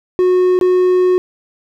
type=tone with dropouts; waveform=triangle; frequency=365.2 Hz; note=F#4; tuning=23 cents flat; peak=-7 dBFS; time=0.19-1.18 s; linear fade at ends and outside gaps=0 ms; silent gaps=0.59-0.612 s; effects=none